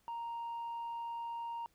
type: tone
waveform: sine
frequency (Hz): 932.3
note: A#5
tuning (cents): 0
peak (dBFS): -36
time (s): 0.08-1.66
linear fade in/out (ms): 0
effects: tanh soft clip ceiling -37 dBFS + pink hiss -73 dBFS RMS until 1.74 s